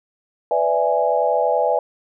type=chord; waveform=sine; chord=E dominant seventh; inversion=second; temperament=equal with one note detuned; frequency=498.5 / 587.3 / 659.3 / 830.6 Hz; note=B4 / D5 / E5 / G#5; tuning=+16 / 0 / 0 / 0 cents; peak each=-21 dBFS; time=0.51-1.79 s; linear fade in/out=2 ms; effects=none